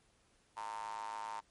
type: tone with high-pass filter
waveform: square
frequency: 53.6 Hz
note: A1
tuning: 45 cents flat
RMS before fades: -43 dBFS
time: 0.56-1.41 s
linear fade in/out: 20 ms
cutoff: 930 Hz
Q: 9.9
effects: pink hiss -71 dBFS RMS until 1.5 s + MP3 48 kbps